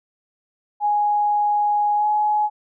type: tone with pitch glide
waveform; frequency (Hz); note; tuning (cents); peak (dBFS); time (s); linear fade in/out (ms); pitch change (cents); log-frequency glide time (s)
sine; 830.6 to 842.7; G#5 to G#5; 0 to +25; -16; 0.8-2.5; 50; +25; 1.96-2.06
effects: none